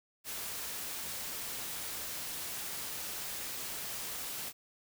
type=noise; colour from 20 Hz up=white; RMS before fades=-40 dBFS; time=0.24-4.53 s; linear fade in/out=50 ms; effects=none